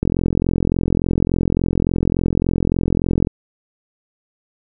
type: click train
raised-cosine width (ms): 3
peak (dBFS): -4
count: 142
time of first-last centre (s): 0.03-3.271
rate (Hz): 43.5
effects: none